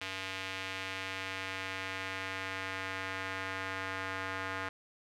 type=tone with band-pass filter sweep; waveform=square; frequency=95.2 Hz; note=F#2; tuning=50 cents sharp; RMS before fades=-39 dBFS; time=0.01-4.69 s; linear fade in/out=5 ms; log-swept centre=2700 to 1600 Hz; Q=1.5; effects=none